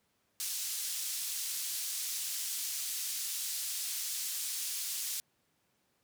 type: band-pass noise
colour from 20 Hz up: pink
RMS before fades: -37 dBFS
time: 0.4-5.2 s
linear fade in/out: 0 ms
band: 5200 to 16000 Hz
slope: 12 dB/octave
effects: pink hiss -75 dBFS RMS until 6.03 s + high-pass 100 Hz 12 dB/octave